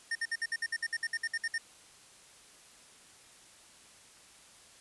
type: tone bursts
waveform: square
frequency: 1828 Hz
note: A#6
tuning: 34 cents flat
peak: -31 dBFS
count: 15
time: 0.11-1.581 s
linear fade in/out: 5 ms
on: 43 ms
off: 59 ms
effects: white hiss -57 dBFS RMS until 4.8 s + resampled to 24000 Hz